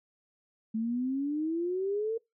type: exponential sweep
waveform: sine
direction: up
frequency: 217.8 to 459.8 Hz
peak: -28 dBFS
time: 0.74-2.18 s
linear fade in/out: 10 ms
effects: noise-tail reverb RT60 0.2 s tail -23 dB re dry